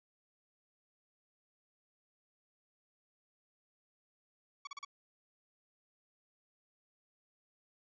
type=tone bursts; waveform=sawtooth; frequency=1127 Hz; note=C#6; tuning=28 cents sharp; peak=-38 dBFS; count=4; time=4.65-4.849 s; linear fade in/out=5 ms; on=22 ms; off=37 ms; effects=resampled to 16000 Hz